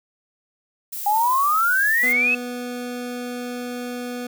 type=noise; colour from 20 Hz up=violet; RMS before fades=-30 dBFS; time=0.92-2.13 s; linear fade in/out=10 ms
type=exponential sweep; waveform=sine; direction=up; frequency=803 to 2642 Hz; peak=-16 dBFS; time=1.06-2.35 s; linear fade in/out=5 ms
type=tone; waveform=25% pulse; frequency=245.5 Hz; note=B3; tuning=10 cents flat; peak=-24 dBFS; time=2.03-4.27 s; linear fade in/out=5 ms
effects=none